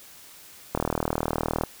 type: click train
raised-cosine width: 1 ms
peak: -10 dBFS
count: 36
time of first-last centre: 0.75-1.636 s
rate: 39.5 Hz
effects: white hiss -48 dBFS RMS until 1.8 s